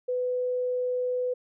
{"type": "tone", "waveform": "sine", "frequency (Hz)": 499.3, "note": "B4", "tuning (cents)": 19, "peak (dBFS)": -25, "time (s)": [0.08, 1.34], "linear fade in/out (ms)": 10, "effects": []}